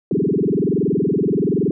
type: tone with frequency modulation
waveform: sine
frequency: 290.9 Hz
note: D4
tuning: 16 cents flat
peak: -15 dBFS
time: 0.11-1.71 s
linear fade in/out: 2 ms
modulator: 21.2 Hz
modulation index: 6.6
effects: none